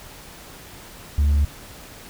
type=tone; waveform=sine; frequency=72.5 Hz; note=D2; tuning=22 cents flat; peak=-12 dBFS; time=1.18-1.45 s; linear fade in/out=5 ms; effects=tanh soft clip ceiling -14 dBFS + pink hiss -42 dBFS RMS until 2.09 s